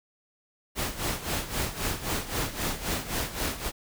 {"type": "noise with tremolo", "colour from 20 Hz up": "pink", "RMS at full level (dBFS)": -28, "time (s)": [0.75, 3.72], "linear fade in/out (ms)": 50, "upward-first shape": "sine", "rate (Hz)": 3.8, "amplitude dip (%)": 75, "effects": []}